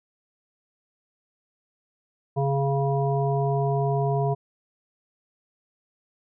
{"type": "harmonic tone", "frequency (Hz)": 138.5, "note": "C#3", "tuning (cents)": -1, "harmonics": [1, 3, 5, 7], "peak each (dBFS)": [-23, -27, -28, -33], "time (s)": [2.36, 4.35], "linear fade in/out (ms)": 20, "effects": []}